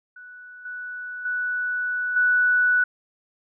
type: tone with level steps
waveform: sine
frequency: 1480 Hz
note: F#6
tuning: in tune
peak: -40 / -31 / -23 / -16 dBFS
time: 0.16-2.84 s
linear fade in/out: 5 ms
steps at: 0.65 / 1.25 / 2.16 s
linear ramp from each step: 5 ms
effects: none